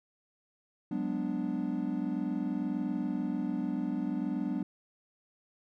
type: chord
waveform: triangle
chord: G# half-diminished seventh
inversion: third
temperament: equal with one note detuned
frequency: 185 / 205.5 / 246.9 / 293.7 Hz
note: F#3 / G#3 / B3 / D4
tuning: 0 / -18 / 0 / 0 cents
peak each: -35 / -35 / -33 / -33 dBFS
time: 0.91-4.63 s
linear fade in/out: 5 ms
effects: none